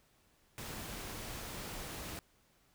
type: noise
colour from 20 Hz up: pink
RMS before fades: -44 dBFS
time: 0.58-2.19 s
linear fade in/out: 0 ms
effects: pink hiss -70 dBFS RMS until 2.74 s